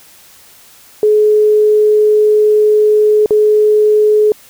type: tone with dropouts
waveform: sine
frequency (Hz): 424.6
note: G#4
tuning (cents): +38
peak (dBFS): -6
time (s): 1.03-4.32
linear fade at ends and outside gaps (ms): 1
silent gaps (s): 3.26-3.307
effects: white hiss -42 dBFS RMS until 4.49 s